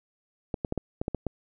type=clicks; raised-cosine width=2 ms; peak=-15 dBFS; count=8; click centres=0.542 / 0.648 / 0.724 / 0.777 / 1.015 / 1.081 / 1.147 / 1.267 s; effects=none